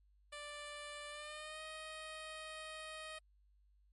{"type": "tone with pitch glide", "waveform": "10% pulse", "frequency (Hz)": [588, 626.6], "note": ["D5", "D#5"], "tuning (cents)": [2, 12], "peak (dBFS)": -38, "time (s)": [0.32, 3.19], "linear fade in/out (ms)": 10, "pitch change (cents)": 110, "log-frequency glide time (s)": [1.09, 1.62], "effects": ["added 50 Hz sine -67 dBFS peak until 3.92 s", "MP3 48 kbps"]}